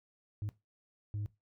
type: tone bursts at uneven times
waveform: sine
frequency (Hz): 103.83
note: G#2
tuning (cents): 0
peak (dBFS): -32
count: 2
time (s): 0.42-0.49 / 1.14-1.26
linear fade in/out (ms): 0
effects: noise-tail reverb RT60 0.2 s tail -19 dB re dry + tanh soft clip ceiling -33 dBFS